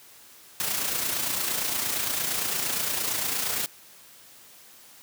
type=noise with amplitude modulation; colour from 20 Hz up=white; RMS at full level=-26 dBFS; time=0.6-3.66 s; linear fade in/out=0 ms; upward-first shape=sine; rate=28.7 Hz; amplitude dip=45%; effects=white hiss -51 dBFS RMS until 5.02 s + high-pass 80 Hz 12 dB/octave